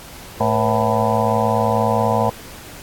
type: harmonic tone with a mistuned harmonic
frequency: 110 Hz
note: A2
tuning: in tune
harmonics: 1 / 2 / 4 / 5 / 6 / 7 / 8 / 9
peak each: -23 / -23 / -23 / -23 / -23 / -23 / -23 / -23 dBFS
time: 0.4-2.3 s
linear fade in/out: 5 ms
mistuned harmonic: 4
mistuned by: +150 cents
effects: pink hiss -38 dBFS RMS until 2.82 s + AAC 64 kbps